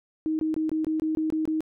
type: tone bursts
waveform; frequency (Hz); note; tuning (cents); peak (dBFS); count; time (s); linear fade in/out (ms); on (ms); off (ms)
sine; 314.3; D#4; +18; -23; 9; 0.26-1.606; 0; 130; 22
effects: none